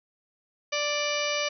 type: harmonic tone with a mistuned harmonic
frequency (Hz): 587.3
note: D5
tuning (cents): 0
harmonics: 1 / 2 / 3 / 4 / 5 / 6 / 7 / 8 / 9 / 10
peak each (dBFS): -30 / -35 / -38 / -31 / -34 / -40 / -43 / -37 / -42 / -37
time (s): 0.72-1.49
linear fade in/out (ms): 10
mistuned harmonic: 6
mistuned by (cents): +51
effects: none